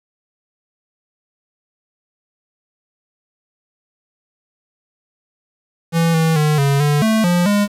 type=tone with pitch steps; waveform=square; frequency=166.2 / 161.8 / 151.6 / 139.7 / 146.7 / 220.2 / 175.8 / 204.8 Hz; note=E3 / E3 / D#3 / C#3 / D3 / A3 / F3 / G#3; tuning=+15 / -32 / -45 / +14 / -2 / +2 / +12 / -24 cents; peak=-13 dBFS; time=5.92-7.68 s; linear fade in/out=50 ms; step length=220 ms; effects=resampled to 32000 Hz + 7-bit